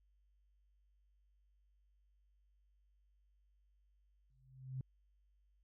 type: tone with exponential growth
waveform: sine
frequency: 130.81 Hz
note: C3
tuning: in tune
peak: -37 dBFS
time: 4.3-4.81 s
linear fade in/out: 2 ms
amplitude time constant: 110 ms
effects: added 50 Hz sine -70 dBFS peak until 5.63 s